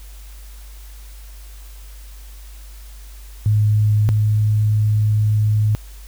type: tone pair in turn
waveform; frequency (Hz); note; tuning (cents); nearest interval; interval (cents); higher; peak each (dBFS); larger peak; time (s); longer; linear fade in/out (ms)
sine; 105.9 / 106.51; G#2 / G#2; +34 / +44; unison; 10; second; -12 / -13; first; 3.46-4.09 / 4.09-5.75; second; 0
effects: added 50 Hz sine -35 dBFS peak until 6.07 s + white hiss -47 dBFS RMS until 6.07 s